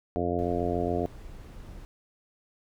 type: harmonic tone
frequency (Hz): 87.31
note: F2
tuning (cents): 0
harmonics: 1 / 2 / 3 / 4 / 5 / 6 / 7 / 8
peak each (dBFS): -34 / -36 / -33 / -33 / -32 / -38 / -35 / -33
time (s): 0.16-1.06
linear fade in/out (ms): 0
type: noise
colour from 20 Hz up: brown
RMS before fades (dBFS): -43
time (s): 0.39-1.85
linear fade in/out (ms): 0
effects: none